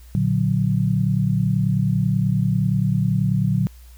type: chord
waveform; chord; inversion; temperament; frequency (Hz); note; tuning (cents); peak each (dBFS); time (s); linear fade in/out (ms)
sine; Bb augmented; none; equal; 116.54 / 146.83 / 185; Bb2 / D3 / F#3; 0 / 0 / 0; -21; 0.15-3.67; 0
effects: added 60 Hz sine -41 dBFS peak until 3.97 s + white hiss -54 dBFS RMS until 3.97 s